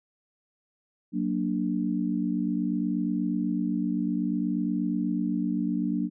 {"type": "chord", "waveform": "sine", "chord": "Gb augmented", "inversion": "none", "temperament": "equal", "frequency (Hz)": [185, 233.1, 293.7], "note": ["Gb3", "Bb3", "D4"], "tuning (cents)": [0, 0, 0], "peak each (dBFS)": -29, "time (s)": [1.12, 6.1], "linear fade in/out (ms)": 50, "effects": []}